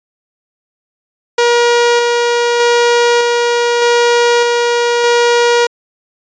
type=tone with tremolo; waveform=sawtooth; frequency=476.7 Hz; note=A#4; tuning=39 cents sharp; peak=-4 dBFS; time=1.38-5.67 s; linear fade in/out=5 ms; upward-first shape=square; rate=0.82 Hz; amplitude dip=25%; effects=resampled to 16000 Hz